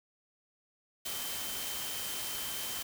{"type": "tone in noise", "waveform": "sine", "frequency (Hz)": 3106, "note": "G7", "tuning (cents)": -17, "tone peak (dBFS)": -44, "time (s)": [1.05, 2.83], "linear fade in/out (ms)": 10, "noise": "white", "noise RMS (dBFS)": -38, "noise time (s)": [1.05, 2.83], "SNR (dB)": -9, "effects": []}